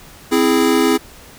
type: chord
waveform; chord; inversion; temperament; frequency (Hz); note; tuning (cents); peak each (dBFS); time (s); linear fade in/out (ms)
square; C augmented; none; equal; 261.6 / 329.6 / 415.3; C4 / E4 / G#4; 0 / 0 / 0; -17; 0.31-0.98; 20
effects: pink hiss -41 dBFS RMS until 1.38 s